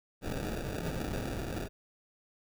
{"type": "noise with sample-and-hold", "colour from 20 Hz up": "pink", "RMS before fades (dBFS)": -36, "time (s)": [0.21, 1.69], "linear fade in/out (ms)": 50, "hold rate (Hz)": 1050, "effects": []}